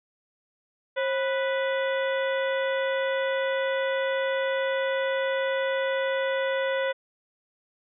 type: harmonic tone with a mistuned harmonic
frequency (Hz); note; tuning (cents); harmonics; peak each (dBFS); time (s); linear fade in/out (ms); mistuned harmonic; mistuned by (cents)
493.9; B4; 0; 1 / 2 / 3 / 4 / 5 / 6 / 7; -25 / -35 / -33 / -34 / -43 / -44 / -40; 0.96-6.93; 20; 1; +140
effects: none